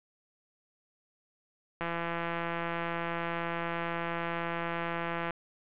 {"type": "click train", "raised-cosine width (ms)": 0.5, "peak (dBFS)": -19, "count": 592, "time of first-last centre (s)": [1.81, 5.307], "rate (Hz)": 169, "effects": ["resampled to 8000 Hz", "8-bit"]}